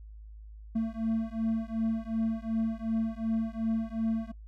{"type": "beating tone pair", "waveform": "triangle", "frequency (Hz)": [223, 225.7], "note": ["A3", "A3"], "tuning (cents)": [23, 44], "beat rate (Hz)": 2.7, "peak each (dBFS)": -29, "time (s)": [0.75, 4.32], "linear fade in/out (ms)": 10, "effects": ["noise-tail reverb RT60 0.1 s tail -21 dB re dry", "added 53 Hz sine -44 dBFS peak until 4.47 s"]}